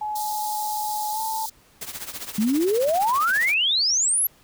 sine tone with pitch glide, 848 to 882.5 Hz, G#5 to A5, +36 to +5 cents, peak -25 dBFS, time 0.01-1.46 s, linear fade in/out 5 ms, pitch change +69 cents, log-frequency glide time 1.12-1.21 s
white high-pass noise, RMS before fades -33 dBFS, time 0.15-1.5 s, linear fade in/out 10 ms, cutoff 3800 Hz, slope 48 dB/octave
white noise with tremolo, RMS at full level -31 dBFS, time 1.81-3.54 s, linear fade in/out 5 ms, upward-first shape triangle, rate 15 Hz, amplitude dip 85%
sine exponential sweep, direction up, 201.9 to 11970 Hz, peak -18 dBFS, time 2.38-4.27 s, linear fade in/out 5 ms
effects pink hiss -56 dBFS RMS until 4.43 s

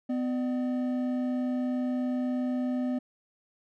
triangle tone pair together, 252 / 600.3 Hz, B3 / D5, +35 / +38 cents, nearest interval octave + minor third, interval 1503 cents, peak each -25 / -36 dBFS, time 0.09-2.99 s, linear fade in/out 10 ms, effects none

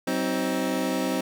25% pulse chord, C diminished, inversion second, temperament just, 188.37 / 261.6 / 314 Hz, Gb3 / C4 / Eb4, +31 / 0 / +16 cents, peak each -27 / -23 / -26 dBFS, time 0.07-1.21 s, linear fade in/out 5 ms, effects none

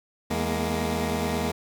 15% pulse tone cluster, 81.6 / 208.1 / 235.1 Hz, E2 / G#3 / A#3, -17 / +4 / +15 cents, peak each -23 dBFS, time 0.3-1.52 s, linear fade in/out 10 ms, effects none

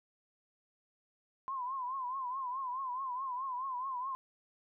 sine tone with vibrato, 1032 Hz, C6, 24 cents flat, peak -35 dBFS, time 1.48-4.15 s, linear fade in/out 0 ms, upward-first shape triangle, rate 4.7 Hz, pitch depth 120 cents each way, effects none

